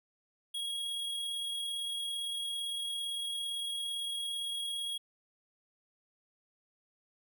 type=tone with amplitude modulation; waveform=square; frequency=3303 Hz; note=G#7; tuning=10 cents flat; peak=-34 dBFS; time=0.54-4.98 s; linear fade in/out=10 ms; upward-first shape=sine; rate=37.7 Hz; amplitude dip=25%; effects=none